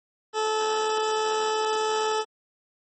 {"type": "tone with amplitude modulation", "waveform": "20% pulse", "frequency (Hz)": 434.4, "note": "A4", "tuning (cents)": -22, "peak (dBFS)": -17, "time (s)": [0.33, 2.25], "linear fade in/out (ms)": 50, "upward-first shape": "sine", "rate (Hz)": 85.9, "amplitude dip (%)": 25, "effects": ["MP3 32 kbps"]}